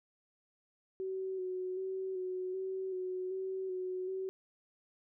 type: tone with vibrato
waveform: sine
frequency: 374.2 Hz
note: F#4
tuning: 20 cents sharp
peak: -35 dBFS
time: 1-4.29 s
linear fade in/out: 0 ms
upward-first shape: square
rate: 1.3 Hz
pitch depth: 23 cents each way
effects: none